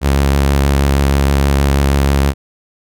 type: tone with vibrato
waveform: sawtooth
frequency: 69.5 Hz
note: C#2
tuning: 5 cents sharp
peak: -6 dBFS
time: 0.01-2.34 s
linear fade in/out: 50 ms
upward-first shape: sine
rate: 6.3 Hz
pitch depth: 20 cents each way
effects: none